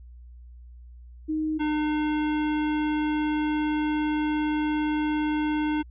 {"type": "tone pair in turn", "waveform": ["sine", "square"], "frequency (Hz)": [311.1, 302.9], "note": ["D#4", "D#4"], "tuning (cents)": [0, -46], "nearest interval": "unison", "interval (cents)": 46, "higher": "first", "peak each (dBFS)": -24, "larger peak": "neither", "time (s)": [[1.28, 1.59], [1.59, 5.83]], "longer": "second", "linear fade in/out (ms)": 20, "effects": ["added 60 Hz sine -43 dBFS peak until 5.9 s", "resampled to 8000 Hz"]}